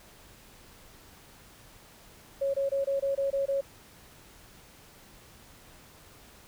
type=tone bursts; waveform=sine; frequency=551 Hz; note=C#5; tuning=11 cents flat; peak=-25 dBFS; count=8; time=2.41-3.611 s; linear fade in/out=10 ms; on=130 ms; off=23 ms; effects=pink hiss -54 dBFS RMS until 6.47 s